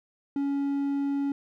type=tone; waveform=triangle; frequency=280.2 Hz; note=C#4; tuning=19 cents sharp; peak=-23 dBFS; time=0.36-1.32 s; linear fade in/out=2 ms; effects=none